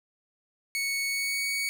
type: tone with pitch glide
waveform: sawtooth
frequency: 2217 to 2239 Hz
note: C#7 to C#7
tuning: 0 to +17 cents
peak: -24 dBFS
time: 0.75-1.69 s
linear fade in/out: 0 ms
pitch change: +17 cents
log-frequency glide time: 1.08-1.45 s
effects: none